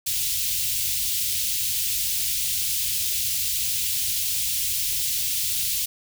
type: band-stop noise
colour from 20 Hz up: white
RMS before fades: -25 dBFS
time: 0.06-5.86 s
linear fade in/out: 10 ms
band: 130 to 2700 Hz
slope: 24 dB/octave
effects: none